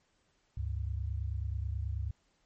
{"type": "tone pair together", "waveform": "sine", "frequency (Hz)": [70.71, 100], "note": ["C#2", "G2"], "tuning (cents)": [35, 35], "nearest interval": "tritone", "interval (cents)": 600, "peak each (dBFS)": [-34, -36], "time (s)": [0.57, 2.11], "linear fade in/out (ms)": 5, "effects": ["pink hiss -73 dBFS RMS until 2.45 s", "MP3 32 kbps"]}